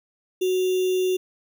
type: tone with sample-and-hold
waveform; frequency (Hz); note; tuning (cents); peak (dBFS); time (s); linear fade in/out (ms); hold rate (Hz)
sine; 370; F#4; 0; -19; 0.41-1.17; 10; 3150
effects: none